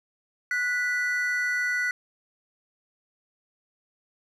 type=tone pair together; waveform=triangle; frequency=1471 / 1975.5 Hz; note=F#6 / B6; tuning=-11 / 0 cents; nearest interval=perfect fourth; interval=511 cents; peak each=-25 dBFS; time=0.51-1.91 s; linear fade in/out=2 ms; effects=none